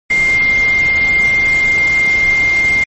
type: tone in noise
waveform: sine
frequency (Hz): 2109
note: C7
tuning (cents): +13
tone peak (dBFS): -9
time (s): 0.1-2.84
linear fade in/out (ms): 5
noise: pink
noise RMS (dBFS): -25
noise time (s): 0.1-2.84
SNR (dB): +13
effects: MP3 32 kbps